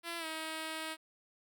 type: tone with pitch glide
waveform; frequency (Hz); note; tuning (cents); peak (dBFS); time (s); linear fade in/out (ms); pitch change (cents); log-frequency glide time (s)
5% pulse; 338.5 to 317.7; E4 to D#4; +46 to +36; -27; 0.03-0.97; 50; -110; 0.18-0.26
effects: none